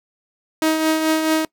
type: tone with tremolo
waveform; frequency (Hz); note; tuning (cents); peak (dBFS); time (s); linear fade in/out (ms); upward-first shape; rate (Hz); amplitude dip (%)
sawtooth; 316.1; D#4; +27; -10; 0.62-1.45; 2; triangle; 4.6; 50
effects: noise-tail reverb RT60 0.1 s tail -23 dB re dry